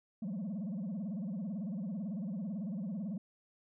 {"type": "tone with vibrato", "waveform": "sine", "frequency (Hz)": 197, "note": "G3", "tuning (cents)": 9, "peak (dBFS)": -33, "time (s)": [0.22, 3.18], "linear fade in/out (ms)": 5, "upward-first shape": "sine", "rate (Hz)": 18, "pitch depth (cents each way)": 250, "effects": ["tanh soft clip ceiling -35 dBFS"]}